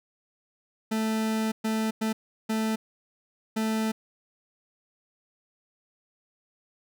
40% pulse tone bursts at uneven times, 220 Hz, A3, in tune, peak -24 dBFS, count 5, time 0.91-1.52 / 1.64-1.91 / 2.01-2.13 / 2.49-2.76 / 3.56-3.92 s, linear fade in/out 10 ms, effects none

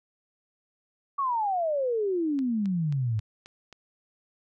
sine exponential sweep, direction down, 1145 to 103.83 Hz, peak -24 dBFS, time 1.18-3.2 s, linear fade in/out 10 ms
click train, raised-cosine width 0.2 ms, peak -29 dBFS, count 6, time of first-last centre 2.39-3.727 s, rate 3.74 Hz
effects none

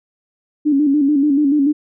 sine tone with vibrato, 287.4 Hz, D4, 37 cents flat, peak -11 dBFS, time 0.65-1.73 s, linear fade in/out 20 ms, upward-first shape square, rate 6.9 Hz, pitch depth 71 cents each way, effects none

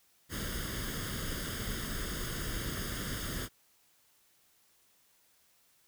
pink noise with comb filter, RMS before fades -37 dBFS, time 0.29-3.49 s, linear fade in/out 50 ms, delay 0.6 ms, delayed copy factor +0.75, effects white hiss -68 dBFS RMS until 5.87 s

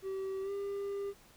triangle tone with pitch glide, 384.8 to 399.5 Hz, G4 to G4, -32 to +33 cents, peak -33 dBFS, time 0.02-1.14 s, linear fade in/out 50 ms, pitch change +65 cents, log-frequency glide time 0.42-0.51 s, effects pink hiss -61 dBFS RMS until 1.36 s

